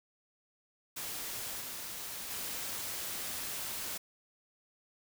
white noise with level steps, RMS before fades -40 / -42 / -39 dBFS, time 0.96-3.98 s, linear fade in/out 10 ms, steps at 1.6 / 2.3 s, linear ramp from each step 10 ms, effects none

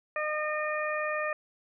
harmonic tone, 609 Hz, D#5, 37 cents flat, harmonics 1 / 2 / 3 / 4, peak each -32 / -34 / -34 / -38 dBFS, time 0.16-1.33 s, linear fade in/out 2 ms, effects none

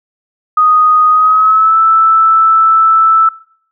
sine tone with pitch glide, 1244.5 to 1318.5 Hz, D#6 to E6, 0 to 0 cents, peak -5 dBFS, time 0.57-3.29 s, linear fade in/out 5 ms, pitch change +100 cents, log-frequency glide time 1.1-1.78 s, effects noise-tail reverb RT60 0.6 s tail -22 dB re dry

